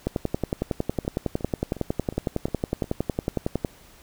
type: two click trains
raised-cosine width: 2 ms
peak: -10 / -23 dBFS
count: 40 / 6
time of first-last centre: 0.07-3.648 / 1.05-2.842 s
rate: 10.9 / 2.79 Hz
effects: pink hiss -52 dBFS RMS until 4.02 s